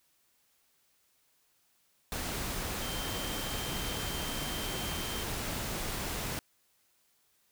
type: tone in noise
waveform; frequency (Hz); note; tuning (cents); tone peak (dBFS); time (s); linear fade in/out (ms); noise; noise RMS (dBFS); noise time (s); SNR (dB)
sine; 3137; G7; +1; -42; 2.82-5.23; 0; pink; -36; 2.12-6.39; -9
effects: white hiss -71 dBFS RMS until 7.51 s